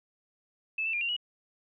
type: tone with pitch steps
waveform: sine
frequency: 2618 / 2663 / 2400 / 2765 / 2914 Hz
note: E7 / E7 / D7 / F7 / F#7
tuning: -13 / +17 / +37 / -18 / -27 cents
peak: -28 dBFS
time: 0.78-1.165 s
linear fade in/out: 5 ms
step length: 77 ms
effects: none